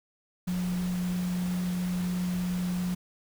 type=tone in noise; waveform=sine; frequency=179.7 Hz; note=F3; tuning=50 cents sharp; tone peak=-27 dBFS; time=0.47-2.95 s; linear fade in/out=10 ms; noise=pink; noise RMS=-42 dBFS; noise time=0.47-2.95 s; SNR=+12 dB; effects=none